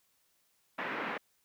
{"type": "band-pass noise", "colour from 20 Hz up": "white", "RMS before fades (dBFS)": -37, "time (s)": [0.78, 1.18], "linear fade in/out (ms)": 10, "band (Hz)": [190, 2100], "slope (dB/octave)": 24, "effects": ["white hiss -73 dBFS RMS until 1.44 s"]}